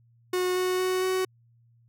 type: tone with pitch steps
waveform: 45% pulse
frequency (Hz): 364.6 / 367.6 / 370.5 / 373.6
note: F#4 / F#4 / F#4 / F#4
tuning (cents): -25 / -11 / +2 / +17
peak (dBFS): -24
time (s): 0.33-1.25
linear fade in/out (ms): 5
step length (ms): 230
effects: added 117 Hz sine -58 dBFS peak until 1.88 s